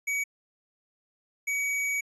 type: tone pair in turn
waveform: square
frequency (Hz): 2264 / 2264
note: C#7 / C#7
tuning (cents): +36 / +36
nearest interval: unison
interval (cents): 0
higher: neither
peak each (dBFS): -27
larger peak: neither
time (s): 0.07-0.24 / 1.47-2.01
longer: second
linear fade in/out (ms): 10
effects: resampled to 24000 Hz